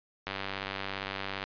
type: click train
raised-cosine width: 0.3 ms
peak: -18 dBFS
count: 115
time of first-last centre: 0.27-1.439 s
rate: 97.5 Hz
effects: resampled to 11025 Hz